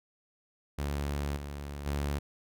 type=tone with level steps; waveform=sawtooth; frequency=71.6 Hz; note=D2; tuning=43 cents flat; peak=-27 / -34 / -26 dBFS; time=0.78-2.19 s; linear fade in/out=10 ms; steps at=1.36 / 1.86 s; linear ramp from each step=5 ms; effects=none